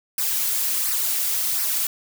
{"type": "noise with flanger", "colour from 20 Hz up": "blue", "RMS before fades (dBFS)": -23, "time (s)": [0.18, 1.87], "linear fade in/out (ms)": 2, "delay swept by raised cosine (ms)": [0.28, 3.88], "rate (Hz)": 1.4, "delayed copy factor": -0.55, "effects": []}